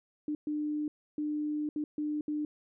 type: tone bursts at uneven times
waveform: sine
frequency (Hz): 299.8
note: D4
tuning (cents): +36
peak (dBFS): -30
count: 6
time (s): 0.28-0.35 / 0.47-0.88 / 1.18-1.69 / 1.76-1.84 / 1.98-2.21 / 2.28-2.45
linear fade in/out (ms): 2
effects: none